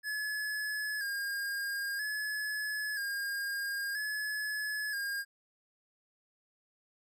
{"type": "tone with vibrato", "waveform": "square", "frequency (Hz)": 1661.2, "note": "G#6", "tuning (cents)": 0, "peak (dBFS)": -34, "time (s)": [0.03, 5.25], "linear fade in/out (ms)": 50, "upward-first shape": "square", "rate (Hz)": 0.51, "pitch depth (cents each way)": 47, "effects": []}